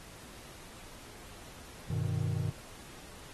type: chord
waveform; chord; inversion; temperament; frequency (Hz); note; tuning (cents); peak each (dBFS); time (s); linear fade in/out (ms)
triangle; G augmented; none; equal; 98 / 123.47 / 155.56; G2 / B2 / D#3; 0 / 0 / 0; -32; 1.9-2.5; 5
effects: pink hiss -51 dBFS RMS until 3.33 s + AAC 32 kbps